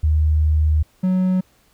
sine / triangle tone pair in turn, 77 / 185.11 Hz, D#2 / F#3, -17 / +1 cents, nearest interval octave + minor third, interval 1518 cents, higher second, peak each -13 dBFS, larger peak neither, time 0.03-0.83 / 1.03-1.41 s, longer first, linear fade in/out 10 ms, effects pink hiss -58 dBFS RMS until 1.73 s

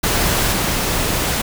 pink noise with level steps, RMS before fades -17 / -19 dBFS, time 0.03-1.42 s, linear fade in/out 10 ms, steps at 0.52 s, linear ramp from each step 5 ms, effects none

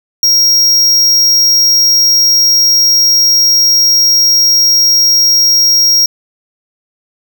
square tone, 5600 Hz, F8, 4 cents sharp, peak -6 dBFS, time 0.23-6.06 s, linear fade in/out 2 ms, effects none

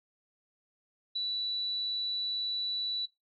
sine tone, 3951 Hz, B7, in tune, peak -30 dBFS, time 1.15-3.06 s, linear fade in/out 10 ms, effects noise-tail reverb RT60 0.2 s tail -18 dB re dry

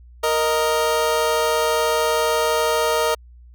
25% pulse tone pair together, 466.2 / 622.3 Hz, A#4 / D#5, 0 / 0 cents, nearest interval perfect fourth, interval 500 cents, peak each -16 / -17 dBFS, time 0.23-3.15 s, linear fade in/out 10 ms, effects added 60 Hz sine -42 dBFS peak until 3.54 s

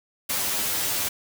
white noise with comb filter, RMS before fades -26 dBFS, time 0.29-1.09 s, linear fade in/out 10 ms, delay 10 ms, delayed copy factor +0.7, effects none

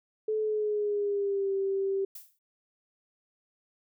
sine tone with pitch glide, 432.6 to 389.9 Hz, A4 to G4, -29 to -9 cents, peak -26 dBFS, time 0.28-2.05 s, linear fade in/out 5 ms, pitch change -180 cents, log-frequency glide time 0.4-1.53 s
violet noise with exponential decay, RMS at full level -40 dBFS, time 2.15-2.39 s, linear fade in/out 5 ms, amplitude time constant 52 ms
effects none

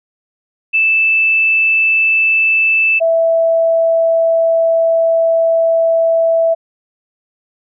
sine tone pair in turn, 2637 / 659.2 Hz, E7 / E5, 0 / 0 cents, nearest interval 2 octaves, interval 2400 cents, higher first, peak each -9 dBFS, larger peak neither, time 0.73-3 / 3-6.55 s, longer second, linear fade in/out 20 ms, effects none

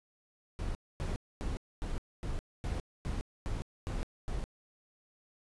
brown noise bursts, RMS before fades -35 dBFS, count 10, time 0.59-4.44 s, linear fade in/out 0 ms, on 160 ms, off 250 ms, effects resampled to 24000 Hz

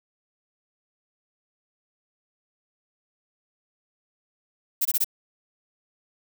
violet noise bursts, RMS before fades -22 dBFS, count 4, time 4.81-5.045 s, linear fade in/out 10 ms, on 43 ms, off 21 ms, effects none

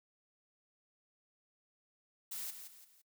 blue noise with echo, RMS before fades -42 dBFS, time 2.31-2.51 s, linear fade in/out 10 ms, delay 170 ms, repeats 3, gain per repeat -8 dB, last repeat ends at 3.02 s, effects noise-tail reverb RT60 0.1 s tail -24 dB re dry

